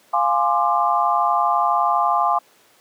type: chord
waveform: sine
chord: D half-diminished seventh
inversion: first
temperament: equal with one note detuned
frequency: 698.5 / 830.6 / 1046.5 / 1186.3 Hz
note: F5 / Ab5 / C6 / D6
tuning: 0 / 0 / 0 / +17 cents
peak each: -21 dBFS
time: 0.13-2.39 s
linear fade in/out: 10 ms
effects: pink hiss -54 dBFS RMS until 2.8 s + high-pass 300 Hz 12 dB/octave